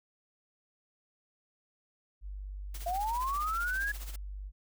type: tone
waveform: sine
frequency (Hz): 49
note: G1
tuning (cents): 0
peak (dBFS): -38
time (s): 2.21-4.52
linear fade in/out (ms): 50
type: noise with tremolo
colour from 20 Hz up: white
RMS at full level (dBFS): -45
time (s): 2.74-4.16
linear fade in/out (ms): 5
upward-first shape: sine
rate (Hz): 15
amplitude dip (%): 70
type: linear sweep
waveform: sine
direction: up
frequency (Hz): 675 to 1693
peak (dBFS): -30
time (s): 2.86-3.92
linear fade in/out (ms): 5
effects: none